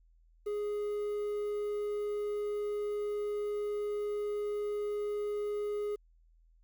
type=tone with quantisation; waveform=triangle; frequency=415.3 Hz; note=G#4; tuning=in tune; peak=-30 dBFS; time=0.46-5.96 s; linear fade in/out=10 ms; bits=10; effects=added 41 Hz sine -61 dBFS peak until 6.63 s